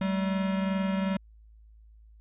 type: tone pair together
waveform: square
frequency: 191.35 / 213.9 Hz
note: G3 / A3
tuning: -42 / -49 cents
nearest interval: major second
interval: 193 cents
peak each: -27 / -36 dBFS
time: 0.01-1.17 s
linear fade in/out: 5 ms
effects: added 54 Hz sine -51 dBFS peak until 2.2 s + resampled to 8000 Hz